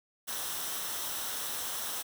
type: noise with comb filter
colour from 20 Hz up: white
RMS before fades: -36 dBFS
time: 0.27-2.03 s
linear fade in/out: 20 ms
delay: 0.43 ms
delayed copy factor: -0.5
effects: none